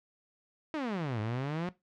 sawtooth exponential two-way sweep, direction down then up, 326.2 to 103.83 to 184.2 Hz, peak -28 dBFS, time 0.74-1.69 s, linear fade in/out 0 ms, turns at 1.2 s, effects noise-tail reverb RT60 0.2 s tail -18 dB re dry + low-pass 3000 Hz 12 dB/octave

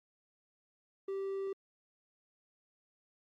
triangle tone, 390 Hz, G4, 9 cents flat, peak -33 dBFS, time 1.08-1.53 s, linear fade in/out 5 ms, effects Opus 32 kbps

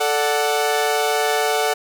sawtooth chord, D major, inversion second, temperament equal, 440 / 587.3 / 740 Hz, A4 / D5 / F#5, 0 / 0 / 0 cents, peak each -17 / -21 / -17 dBFS, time 0-1.74 s, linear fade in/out 10 ms, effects none

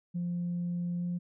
sine tone with pitch glide, 174.61 to 175.72 Hz, F3 to F3, 0 to +11 cents, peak -29 dBFS, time 0.14-1.19 s, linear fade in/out 20 ms, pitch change +11 cents, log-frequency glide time 0.98-1.04 s, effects tanh soft clip ceiling -27 dBFS

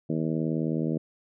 harmonic tone, 79.5 Hz, D#2, 38 cents sharp, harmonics 2 / 3 / 4 / 5 / 6 / 7 / 8, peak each -29 / -30 / -31 / -37 / -37 / -40 / -43 dBFS, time 0.09-0.98 s, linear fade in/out 10 ms, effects none

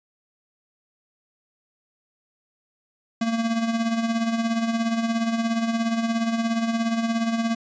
square tone with tremolo, 228.5 Hz, A#3, 34 cents flat, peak -20 dBFS, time 3.21-7.55 s, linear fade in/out 5 ms, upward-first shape sine, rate 17 Hz, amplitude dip 55%, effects resampled to 16000 Hz

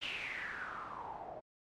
white noise with low-pass filter sweep, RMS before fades -43 dBFS, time 0.01-1.41 s, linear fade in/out 20 ms, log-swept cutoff 3000 to 630 Hz, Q 7.3, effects MP3 64 kbps

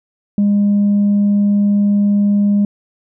sine tone, 203.7 Hz, G#3, 33 cents flat, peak -8 dBFS, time 0.38-2.65 s, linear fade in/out 2 ms, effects tanh soft clip ceiling -8 dBFS

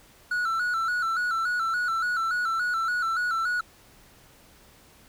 triangle tone with vibrato, 1396.9 Hz, F6, in tune, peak -22 dBFS, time 0.31-3.61 s, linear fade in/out 5 ms, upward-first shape square, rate 3.5 Hz, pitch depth 76 cents each way, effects pink hiss -55 dBFS RMS until 5.08 s

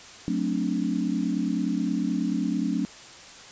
sine chord, D dominant seventh, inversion first, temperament just, 183.54 / 220.2 / 264.3 / 293.7 Hz, F#3 / A3 / C4 / D4, -14 / +2 / +18 / 0 cents, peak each -29 dBFS, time 0.28-2.85 s, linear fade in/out 0 ms, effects white hiss -45 dBFS RMS until 3.51 s + resampled to 16000 Hz

